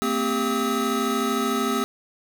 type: tone cluster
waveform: square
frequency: 227.5 / 260.8 / 397.7 / 1284 Hz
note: A#3 / C4 / G4 / E6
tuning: -42 / -5 / +25 / -46 cents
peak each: -28 dBFS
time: 0.02-1.84 s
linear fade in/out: 0 ms
effects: none